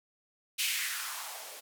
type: noise with band-pass filter sweep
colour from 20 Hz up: violet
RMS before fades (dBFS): -36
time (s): 0.58-1.61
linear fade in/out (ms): 20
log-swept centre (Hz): 2900 to 470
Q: 2.7
effects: none

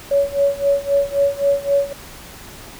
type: tone with tremolo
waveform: sine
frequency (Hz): 562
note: C#5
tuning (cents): +24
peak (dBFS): -11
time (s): 0.11-1.93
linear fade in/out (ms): 5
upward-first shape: sine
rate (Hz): 3.8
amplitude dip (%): 90
effects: pink hiss -38 dBFS RMS until 2.79 s

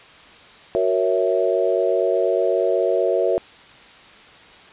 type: chord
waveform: sine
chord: F# dominant seventh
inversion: none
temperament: equal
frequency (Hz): 370 / 466.2 / 554.4 / 659.3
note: F#4 / A#4 / C#5 / E5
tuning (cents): 0 / 0 / 0 / 0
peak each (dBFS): -22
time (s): 0.75-3.38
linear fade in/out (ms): 0
effects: white hiss -45 dBFS RMS until 4.72 s + resampled to 8000 Hz

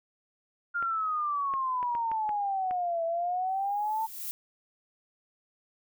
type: exponential two-way sweep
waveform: sine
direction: down then up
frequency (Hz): 1416 to 659.3 to 900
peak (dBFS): -27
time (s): 0.74-4.07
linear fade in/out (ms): 20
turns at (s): 3.04
type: clicks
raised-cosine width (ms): 0.5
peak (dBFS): -26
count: 7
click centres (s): 0.826 / 1.538 / 1.829 / 1.951 / 2.116 / 2.292 / 2.71
type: noise with exponential growth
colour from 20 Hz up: violet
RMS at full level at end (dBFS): -34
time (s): 3.48-4.31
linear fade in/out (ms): 0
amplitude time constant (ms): 180
effects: none

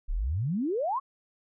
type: exponential sweep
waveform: sine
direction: up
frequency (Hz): 30.87 to 1147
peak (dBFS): -26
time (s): 0.08-1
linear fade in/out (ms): 20
effects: none

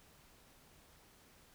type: silence
effects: pink hiss -64 dBFS RMS until 1.54 s

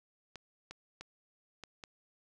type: clicks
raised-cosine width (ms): 0.2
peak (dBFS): -28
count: 5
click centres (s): 0.357 / 0.71 / 1.01 / 1.637 / 1.838
effects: none

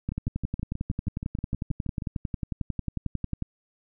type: two click trains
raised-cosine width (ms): 5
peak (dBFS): -16 / -20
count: 38 / 13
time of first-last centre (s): 0.09-3.423 / 0.12-2.022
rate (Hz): 11.1 / 6.31
effects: none

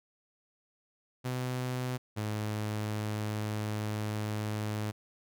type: tone pair in turn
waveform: sawtooth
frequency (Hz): 126.5 / 106.37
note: B2 / G#2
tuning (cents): +42 / +42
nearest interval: minor third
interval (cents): 300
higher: first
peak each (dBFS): -28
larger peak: neither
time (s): 1.24-1.98 / 2.16-4.92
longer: second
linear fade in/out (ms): 20
effects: none

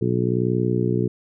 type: harmonic tone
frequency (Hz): 61.1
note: B1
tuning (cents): -18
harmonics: 2 / 3 / 4 / 5 / 6 / 7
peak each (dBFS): -23 / -25 / -28 / -28 / -25 / -27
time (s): 0.01-1.08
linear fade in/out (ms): 10
effects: none

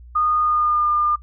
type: tone with pitch glide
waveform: sine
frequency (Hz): 1228 to 1204.1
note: D#6 to D6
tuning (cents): -23 to +43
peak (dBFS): -16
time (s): 0.15-1.16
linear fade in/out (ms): 10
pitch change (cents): -34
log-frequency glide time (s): 0.41-0.88
effects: noise-tail reverb RT60 0.1 s tail -18 dB re dry + added 60 Hz sine -39 dBFS peak until 1.22 s

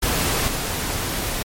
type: noise with level steps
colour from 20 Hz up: pink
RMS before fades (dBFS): -21 / -25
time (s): 0.02-1.43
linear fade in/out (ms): 10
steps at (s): 0.48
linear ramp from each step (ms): 2
effects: MP3 64 kbps

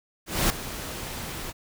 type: noise with ADSR envelope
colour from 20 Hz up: pink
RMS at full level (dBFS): -21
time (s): 0.26-1.53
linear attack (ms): 240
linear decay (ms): 3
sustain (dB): -14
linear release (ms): 37
effects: none

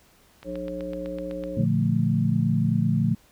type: click train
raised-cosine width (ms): 0.3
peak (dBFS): -26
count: 9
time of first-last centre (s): 0.43-1.438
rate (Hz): 7.94
type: harmonic tone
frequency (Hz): 60.3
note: B1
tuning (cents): -41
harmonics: 1 / 3 / 5 / 7 / 9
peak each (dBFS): -42 / -37 / -35 / -43 / -32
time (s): 0.44-1.66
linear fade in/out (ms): 50
type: chord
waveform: sine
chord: Bb major seventh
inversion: none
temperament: equal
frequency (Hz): 116.54 / 146.83 / 174.61 / 220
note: Bb2 / D3 / F3 / A3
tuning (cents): 0 / 0 / 0 / 0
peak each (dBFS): -25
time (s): 1.57-3.15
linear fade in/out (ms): 5
effects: pink hiss -58 dBFS RMS until 3.31 s

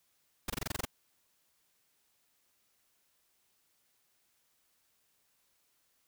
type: noise bursts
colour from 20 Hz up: pink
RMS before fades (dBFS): -34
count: 9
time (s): 0.48-0.852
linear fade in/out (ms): 5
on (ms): 20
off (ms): 24
effects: white hiss -74 dBFS RMS until 6.07 s

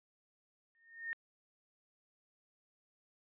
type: tone with exponential growth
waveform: sine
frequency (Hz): 1834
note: A#6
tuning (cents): -29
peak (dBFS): -33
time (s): 0.75-1.13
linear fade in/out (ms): 0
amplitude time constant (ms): 81
effects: tanh soft clip ceiling -31 dBFS + resampled to 8000 Hz

